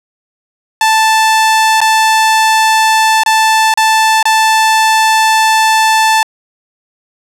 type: tone with dropouts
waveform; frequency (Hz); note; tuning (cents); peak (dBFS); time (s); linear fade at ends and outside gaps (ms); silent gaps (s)
sawtooth; 880; A5; 0; -3; 0.81-6.23; 2; 1.805-1.814 / 3.235-3.261 / 3.74-3.774 / 4.228-4.254
effects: low-pass 11000 Hz 12 dB/octave